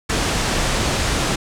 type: low-pass noise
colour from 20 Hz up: pink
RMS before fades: -20 dBFS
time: 0.09-1.36 s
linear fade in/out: 10 ms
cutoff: 8700 Hz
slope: 24 dB/octave
effects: none